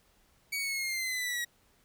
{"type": "linear sweep", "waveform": "sawtooth", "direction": "down", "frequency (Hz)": [2270, 1900], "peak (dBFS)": -28, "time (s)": [0.52, 1.45], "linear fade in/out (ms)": 10, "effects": ["pink hiss -67 dBFS RMS until 1.84 s"]}